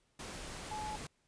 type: tone in noise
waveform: sine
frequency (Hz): 853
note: G#5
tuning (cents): +46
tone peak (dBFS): -39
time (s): 0.71-0.96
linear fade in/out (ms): 5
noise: pink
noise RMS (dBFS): -45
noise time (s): 0.19-1.07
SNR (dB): +3
effects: pink hiss -75 dBFS RMS until 1.27 s + resampled to 22050 Hz